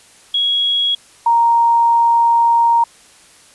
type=tone pair in turn; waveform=sine; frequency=3322 / 932.2 Hz; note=G#7 / A#5; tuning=0 / 0 cents; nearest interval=octave + minor seventh; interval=2200 cents; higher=first; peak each=-13 / -9 dBFS; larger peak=second; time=0.34-0.95 / 1.26-2.84 s; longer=second; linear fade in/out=5 ms; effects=white hiss -46 dBFS RMS until 3.54 s + resampled to 24000 Hz